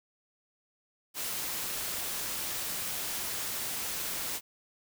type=noise; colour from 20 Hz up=white; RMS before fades=-35 dBFS; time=1.14-4.41 s; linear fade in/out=50 ms; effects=none